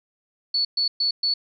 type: tone bursts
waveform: sine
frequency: 4435 Hz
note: C#8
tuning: in tune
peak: -19 dBFS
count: 4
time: 0.54-1.34 s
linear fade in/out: 5 ms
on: 110 ms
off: 120 ms
effects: none